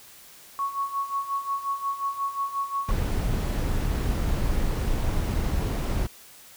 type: tone with tremolo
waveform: sine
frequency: 1108.7 Hz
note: C#6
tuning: in tune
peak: -23 dBFS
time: 0.59-2.91 s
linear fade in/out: 0 ms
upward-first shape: sine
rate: 5.6 Hz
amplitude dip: 75%
type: noise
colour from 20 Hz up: brown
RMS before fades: -25 dBFS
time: 2.88-6.07 s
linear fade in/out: 10 ms
effects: white hiss -49 dBFS RMS until 6.56 s